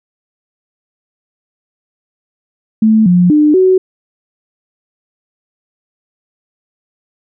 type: tone with pitch steps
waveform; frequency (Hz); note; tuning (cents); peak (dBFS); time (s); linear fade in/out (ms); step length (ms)
sine; 219 / 177.9 / 300.3 / 373.7; A3 / F3 / D4 / F#4; -8 / +32 / +39 / +17; -5; 2.82-3.78; 5; 240
effects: none